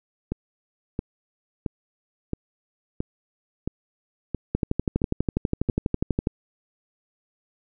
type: two click trains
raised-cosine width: 3 ms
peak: -13 / -9 dBFS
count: 9 / 22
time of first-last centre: 0.32-5.689 / 4.55-6.271 s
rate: 1.49 / 12.2 Hz
effects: none